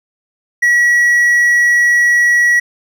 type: tone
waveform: triangle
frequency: 1926 Hz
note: B6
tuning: 44 cents flat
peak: -6 dBFS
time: 0.62-2.6 s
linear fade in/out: 10 ms
effects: none